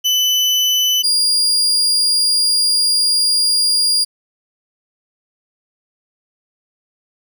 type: tone pair in turn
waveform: 35% pulse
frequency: 3000 / 4827 Hz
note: F#7 / D8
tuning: +23 / +47 cents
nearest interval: minor sixth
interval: 824 cents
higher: second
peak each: -11 dBFS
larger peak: neither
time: 0.04-1.03 / 1.03-4.05 s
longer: second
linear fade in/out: 20 ms
effects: none